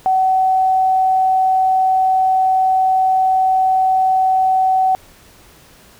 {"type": "tone", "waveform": "sine", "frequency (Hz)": 755, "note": "F#5", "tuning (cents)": 35, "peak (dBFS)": -11, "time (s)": [0.06, 4.95], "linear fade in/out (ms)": 0, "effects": ["pink hiss -46 dBFS RMS until 5.99 s"]}